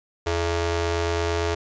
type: ring-modulated tone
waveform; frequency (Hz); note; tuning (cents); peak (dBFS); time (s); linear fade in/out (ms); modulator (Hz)
sawtooth; 253.1; B3; +43; -15; 0.26-1.55; 10; 171
effects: resampled to 16000 Hz